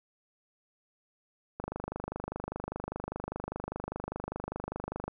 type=click train; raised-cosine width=1 ms; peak=-21 dBFS; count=88; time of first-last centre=1.6-5.08 s; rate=25 Hz; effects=none